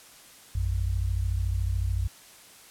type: tone pair together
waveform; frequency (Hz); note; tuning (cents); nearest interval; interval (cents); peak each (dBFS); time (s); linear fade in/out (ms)
sine; 57.52 / 91.3; A#1 / F#2; -22 / -23; minor sixth; 799; -27; 0.55-2.08; 5
effects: white hiss -51 dBFS RMS until 2.7 s + low-pass 12000 Hz 12 dB/octave